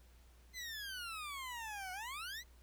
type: exponential two-way sweep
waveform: 20% pulse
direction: down then up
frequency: 2068 to 725 to 2068 Hz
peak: -38 dBFS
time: 0.53-2.44 s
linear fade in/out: 50 ms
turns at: 1.92 s
effects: added 60 Hz sine -60 dBFS peak until 2.62 s + pink hiss -69 dBFS RMS until 2.62 s